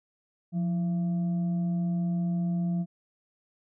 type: tone with frequency modulation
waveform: sine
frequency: 174.7 Hz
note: F3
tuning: 1 cent sharp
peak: -25 dBFS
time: 0.52-2.86 s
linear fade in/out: 50 ms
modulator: 504 Hz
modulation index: 0.21
effects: none